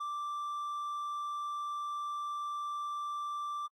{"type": "tone", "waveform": "triangle", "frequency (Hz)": 1174.7, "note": "D6", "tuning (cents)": 0, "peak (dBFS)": -33, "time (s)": [0, 3.67], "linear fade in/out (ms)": 10, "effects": ["AAC 48 kbps"]}